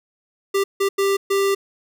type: tone bursts at uneven times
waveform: square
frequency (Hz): 394.4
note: G4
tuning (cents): +11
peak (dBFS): -17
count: 4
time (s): 0.54-0.64 / 0.8-0.89 / 0.98-1.17 / 1.3-1.55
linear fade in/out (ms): 10
effects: none